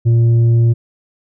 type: tone with tanh clipping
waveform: triangle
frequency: 116.5 Hz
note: A#2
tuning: 1 cent flat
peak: -9 dBFS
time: 0.05-0.74 s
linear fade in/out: 20 ms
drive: 9 dB
effects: none